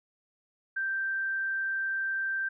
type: tone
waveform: sine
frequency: 1568 Hz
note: G6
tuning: in tune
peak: -28 dBFS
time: 0.76-2.49 s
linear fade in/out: 10 ms
effects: none